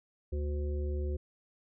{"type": "harmonic tone", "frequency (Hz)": 73.42, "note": "D2", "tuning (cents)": 0, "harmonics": [1, 3, 5, 7], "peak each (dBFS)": [-31, -47, -40, -46], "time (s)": [0.32, 1.17], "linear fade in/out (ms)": 10, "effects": []}